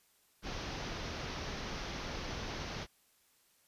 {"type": "low-pass noise", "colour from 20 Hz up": "pink", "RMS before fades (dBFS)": -41, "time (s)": [0.42, 2.87], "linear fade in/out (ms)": 50, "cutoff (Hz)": 6200, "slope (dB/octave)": 96, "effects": ["white hiss -70 dBFS RMS until 3.67 s", "resampled to 32000 Hz"]}